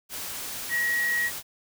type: tone in noise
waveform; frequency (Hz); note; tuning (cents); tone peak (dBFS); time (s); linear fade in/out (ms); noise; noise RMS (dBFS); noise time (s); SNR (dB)
sine; 1904; A#6; +36; -23; 0.69-1.31; 50; white; -35; 0.09-1.43; +9
effects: none